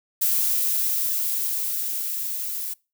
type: noise with level ramp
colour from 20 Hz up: violet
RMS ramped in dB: -21 to -30 dBFS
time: 0.21-2.74 s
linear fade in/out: 10 ms
effects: noise-tail reverb RT60 0.3 s tail -25 dB re dry